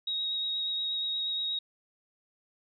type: tone with vibrato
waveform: sine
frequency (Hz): 3783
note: A#7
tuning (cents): +25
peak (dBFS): -29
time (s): 0.07-1.59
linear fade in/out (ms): 5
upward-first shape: sine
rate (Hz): 8.4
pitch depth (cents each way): 13
effects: none